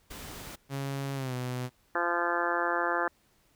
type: noise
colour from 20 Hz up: pink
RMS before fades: -43 dBFS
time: 0.1-0.56 s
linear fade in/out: 10 ms
type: tone with pitch glide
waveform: sawtooth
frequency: 137.8 to 125.64 Hz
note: C#3 to B2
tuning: -10 to +30 cents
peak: -28 dBFS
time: 0.69-1.7 s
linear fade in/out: 50 ms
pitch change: -160 cents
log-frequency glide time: 1.15-1.34 s
type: harmonic tone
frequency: 172.6 Hz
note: F3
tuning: 20 cents flat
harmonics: 2 / 3 / 4 / 5 / 6 / 7 / 8 / 9 / 10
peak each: -35 / -35 / -35 / -35 / -35 / -35 / -35 / -35 / -35 dBFS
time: 1.95-3.08 s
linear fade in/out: 2 ms
effects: pink hiss -67 dBFS RMS until 3.55 s